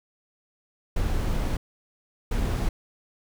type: noise bursts at uneven times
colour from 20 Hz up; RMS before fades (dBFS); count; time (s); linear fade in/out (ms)
brown; -25; 2; 0.96-1.57 / 2.31-2.69; 5
effects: none